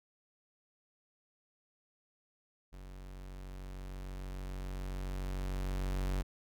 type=tone with level ramp; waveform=45% pulse; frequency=46.85 Hz; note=F#1; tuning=22 cents sharp; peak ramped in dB=-47 to -31 dBFS; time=2.72-6.23 s; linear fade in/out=20 ms; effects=none